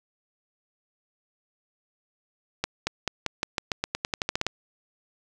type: accelerating click train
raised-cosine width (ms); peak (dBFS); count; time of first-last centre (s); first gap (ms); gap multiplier
0.2; -8; 16; 2.64-4.466; 230; 0.9
effects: none